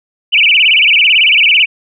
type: tone with vibrato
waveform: sine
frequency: 2623 Hz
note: E7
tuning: 9 cents flat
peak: -5 dBFS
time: 0.32-1.66 s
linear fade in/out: 20 ms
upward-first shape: sine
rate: 18 Hz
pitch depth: 260 cents each way
effects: none